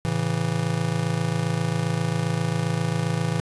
square chord, A major, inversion none, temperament just, 110 / 137.5 / 165 Hz, A2 / C#3 / E3, 0 / -14 / +2 cents, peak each -29 / -28 / -26 dBFS, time 0.05-3.4 s, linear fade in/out 0 ms, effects resampled to 24000 Hz + 10-bit

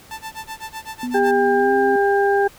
sawtooth tone with tremolo, 884 Hz, A5, 8 cents sharp, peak -24 dBFS, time 0.11-1.31 s, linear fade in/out 0 ms, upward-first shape sine, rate 7.9 Hz, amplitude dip 100%
sine tone with pitch glide, 246.9 to 264.6 Hz, B3 to C4, 0 to +20 cents, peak -23 dBFS, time 1.03-1.96 s, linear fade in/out 2 ms, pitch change +120 cents, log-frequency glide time 1.56-1.72 s
harmonic tone, 400 Hz, G4, 35 cents sharp, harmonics 1 / 2 / 4, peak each -16 / -19 / -23 dBFS, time 1.14-2.48 s, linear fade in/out 10 ms
effects pink hiss -46 dBFS RMS until 2.58 s

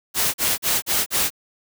white noise bursts, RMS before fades -20 dBFS, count 5, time 0.14-1.304 s, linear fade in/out 50 ms, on 200 ms, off 41 ms, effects none

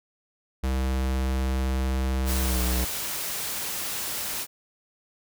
square tone with pitch glide, 65.41 to 62.6 Hz, C2 to B1, 0 to +24 cents, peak -24 dBFS, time 0.63-2.85 s, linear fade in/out 10 ms, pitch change -76 cents, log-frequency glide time 2.45-2.57 s
white noise, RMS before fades -31 dBFS, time 2.25-4.47 s, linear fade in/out 50 ms
effects none

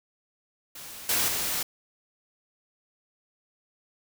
white noise with level steps, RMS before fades -42 / -25 / -29 dBFS, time 0.75-1.63 s, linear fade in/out 5 ms, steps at 1.09 / 1.28 s, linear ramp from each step 2 ms, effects none

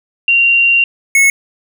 sine / square tone pair in turn, 2763 / 2193 Hz, F7 / C#7, -19 / -19 cents, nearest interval major third, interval 400 cents, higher first, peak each -7 dBFS, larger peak neither, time 0.28-0.84 / 1.15-1.3 s, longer first, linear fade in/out 2 ms, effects none

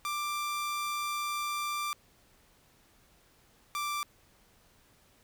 sawtooth tone pair in turn, 1181 / 1175.5 Hz, D6 / D6, +9 / +1 cents, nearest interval unison, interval 8 cents, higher first, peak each -28 / -28 dBFS, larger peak neither, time 0.05-1.93 / 3.75-4.03 s, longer first, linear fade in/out 0 ms, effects pink hiss -64 dBFS RMS until 5.23 s

